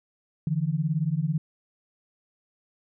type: beating tone pair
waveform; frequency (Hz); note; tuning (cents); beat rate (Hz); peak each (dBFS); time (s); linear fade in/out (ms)
sine; 147.4 / 165.4; D3 / E3; +7 / +6; 18; -26; 0.47-1.38; 2
effects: none